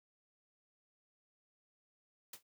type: noise with exponential decay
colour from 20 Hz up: white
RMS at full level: -43 dBFS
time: 2.33-2.43 s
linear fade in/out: 5 ms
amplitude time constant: 20 ms
effects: none